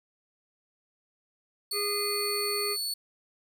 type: tone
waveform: sawtooth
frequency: 4435 Hz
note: C#8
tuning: in tune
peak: -27 dBFS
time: 1.71-2.94 s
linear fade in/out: 5 ms
type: harmonic tone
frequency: 410.3 Hz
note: G#4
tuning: 21 cents flat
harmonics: 1 / 3 / 5 / 6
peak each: -32 / -37 / -39 / -40 dBFS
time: 1.72-2.77 s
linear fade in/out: 50 ms
effects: none